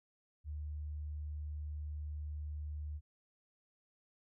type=tone; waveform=sine; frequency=75 Hz; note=D2; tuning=37 cents sharp; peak=-39 dBFS; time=0.44-3.01 s; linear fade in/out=50 ms; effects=none